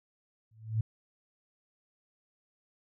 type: tone with exponential growth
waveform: sine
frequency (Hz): 110.3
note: A2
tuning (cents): +5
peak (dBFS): -23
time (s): 0.51-0.81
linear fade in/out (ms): 5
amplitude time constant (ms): 64
effects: none